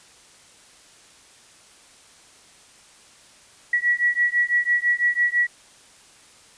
sine beating tone pair, 1930 / 1936 Hz, B6 / B6, -40 / -35 cents, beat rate 6 Hz, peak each -21 dBFS, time 3.73-5.47 s, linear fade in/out 5 ms, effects white hiss -51 dBFS RMS until 6.57 s + resampled to 22050 Hz

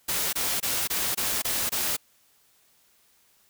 white noise bursts, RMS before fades -27 dBFS, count 7, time 0.08-1.968 s, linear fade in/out 10 ms, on 250 ms, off 23 ms, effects white hiss -63 dBFS RMS until 3.49 s

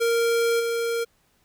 square tone with level steps, 464.8 Hz, A#4, 5 cents flat, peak -20 / -24 dBFS, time 0-1.05 s, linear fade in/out 20 ms, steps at 0.59 s, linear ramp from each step 20 ms, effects pink hiss -65 dBFS RMS until 1.44 s

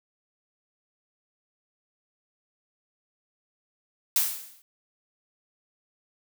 blue noise with exponential decay, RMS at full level -20 dBFS, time 4.16-4.62 s, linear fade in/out 1 ms, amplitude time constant 100 ms, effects none

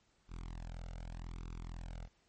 sawtooth tone with flanger, 42.09 Hz, E1, 37 cents sharp, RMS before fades -45 dBFS, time 0.28-2.09 s, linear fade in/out 50 ms, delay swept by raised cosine 0.81 to 1.42 ms, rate 0.84 Hz, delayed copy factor +1, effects pink hiss -73 dBFS RMS until 2.28 s + MP3 32 kbps

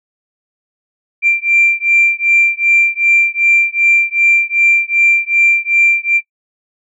sine beating tone pair, 2362 / 2364.6 Hz, D7 / D7, +9 / +11 cents, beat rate 2.6 Hz, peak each -11 dBFS, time 1.22-6.21 s, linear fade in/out 50 ms, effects noise-tail reverb RT60 0.1 s tail -21 dB re dry + tanh soft clip ceiling -1 dBFS

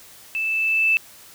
sine tone with level ramp, 2637 Hz, E7, in tune, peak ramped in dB -22 to -14 dBFS, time 0.35-0.97 s, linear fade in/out 0 ms, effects white hiss -46 dBFS RMS until 1.34 s

